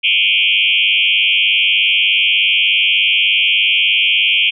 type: tone with frequency modulation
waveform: sine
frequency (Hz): 2793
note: F7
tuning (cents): -1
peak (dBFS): -10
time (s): 0.03-4.51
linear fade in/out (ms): 20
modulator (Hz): 96.7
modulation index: 5
effects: none